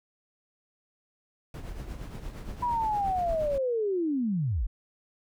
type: noise with tremolo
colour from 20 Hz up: brown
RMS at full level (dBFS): -36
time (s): 1.54-3.58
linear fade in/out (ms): 2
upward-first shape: triangle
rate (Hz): 8.6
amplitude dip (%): 60
type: linear sweep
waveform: sine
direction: down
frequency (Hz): 987.8 to 34.25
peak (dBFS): -25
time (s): 2.62-4.67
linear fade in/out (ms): 10
effects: none

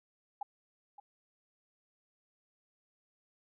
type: tone with echo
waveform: sine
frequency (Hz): 815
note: G#5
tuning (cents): -33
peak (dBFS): -34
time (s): 0.41-0.43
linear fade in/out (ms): 5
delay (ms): 570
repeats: 1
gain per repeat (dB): -14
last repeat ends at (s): 1
effects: none

